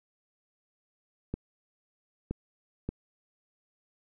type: clicks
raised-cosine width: 3 ms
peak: -19 dBFS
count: 3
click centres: 1.34 / 2.31 / 2.89 s
effects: none